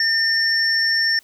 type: tone pair together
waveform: sine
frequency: 1809 / 5440 Hz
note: A6 / F8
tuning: +48 / -46 cents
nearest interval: octave + perfect fifth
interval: 1906 cents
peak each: -18 dBFS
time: 0-1.19 s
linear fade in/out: 2 ms
effects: tanh soft clip ceiling -8 dBFS + white hiss -54 dBFS RMS until 1.23 s